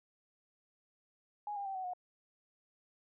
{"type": "tone with pitch steps", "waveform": "sine", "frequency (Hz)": [830.6, 802.8, 775.9, 749.9, 724.8], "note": ["G#5", "G5", "G5", "F#5", "F#5"], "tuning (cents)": [0, 41, -18, 23, -36], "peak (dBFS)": -37, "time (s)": [1.47, 1.935], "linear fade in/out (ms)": 2, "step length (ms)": 93, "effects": []}